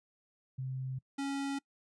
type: tone pair in turn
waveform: sine / square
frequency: 130.81 / 277.2 Hz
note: C3 / C#4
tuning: 0 / 0 cents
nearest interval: octave + minor second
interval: 1300 cents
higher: second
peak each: -35 / -34 dBFS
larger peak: second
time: 0.58-0.99 / 1.18-1.59 s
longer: neither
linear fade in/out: 10 ms
effects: noise-tail reverb RT60 0.1 s tail -24 dB re dry + resampled to 22050 Hz